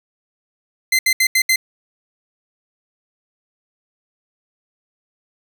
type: tone bursts at uneven times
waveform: sawtooth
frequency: 2069 Hz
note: C7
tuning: 20 cents flat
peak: -9 dBFS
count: 5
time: 0.92-0.99 / 1.06-1.13 / 1.2-1.27 / 1.35-1.42 / 1.49-1.56 s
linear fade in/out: 5 ms
effects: none